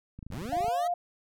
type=click train; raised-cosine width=5 ms; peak=-30 dBFS; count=14; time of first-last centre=0.19-0.682 s; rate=26.4 Hz
type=linear sweep; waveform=25% pulse; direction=up; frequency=69.7 to 661 Hz; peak=-32 dBFS; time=0.31-0.88 s; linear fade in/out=10 ms
type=tone; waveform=sine; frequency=703 Hz; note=F5; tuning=11 cents sharp; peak=-26 dBFS; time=0.52-0.94 s; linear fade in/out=5 ms
effects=none